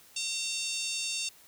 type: harmonic tone with a mistuned harmonic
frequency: 910 Hz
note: A#5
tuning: 42 cents flat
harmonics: 3 / 4 / 5 / 6 / 7 / 8 / 9 / 10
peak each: -37 / -38 / -39 / -40 / -40 / -41 / -42 / -42 dBFS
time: 0.16-1.29 s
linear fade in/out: 5 ms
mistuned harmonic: 9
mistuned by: -22 cents
effects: white hiss -57 dBFS RMS until 1.47 s